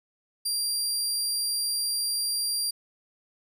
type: tone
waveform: 25% pulse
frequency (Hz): 4753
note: D8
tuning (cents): +20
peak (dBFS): -21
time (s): 0.45-2.71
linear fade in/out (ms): 10
effects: none